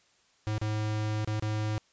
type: tone with dropouts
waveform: square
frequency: 107.3 Hz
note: A2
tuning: 43 cents flat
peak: -29 dBFS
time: 0.47-1.78 s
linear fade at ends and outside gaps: 0 ms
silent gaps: 0.581-0.615 / 1.247-1.275 / 1.397-1.424 s
effects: white hiss -66 dBFS RMS until 1.92 s + resampled to 16000 Hz